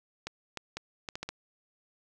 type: clicks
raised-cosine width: 0.2 ms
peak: -19 dBFS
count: 7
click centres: 0.27 / 0.573 / 0.77 / 1.088 / 1.155 / 1.23 / 1.29 s
effects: none